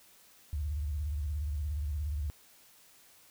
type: tone with vibrato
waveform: sine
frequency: 73.7 Hz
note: D2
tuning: 7 cents sharp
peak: -31 dBFS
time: 0.53-2.3 s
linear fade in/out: 0 ms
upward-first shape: square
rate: 17 Hz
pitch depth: 130 cents each way
effects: white hiss -60 dBFS RMS until 3.3 s